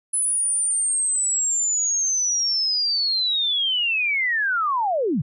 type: linear sweep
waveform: sine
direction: down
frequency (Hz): 10110 to 115.2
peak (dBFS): -19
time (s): 0.13-5.22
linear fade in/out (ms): 10
effects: none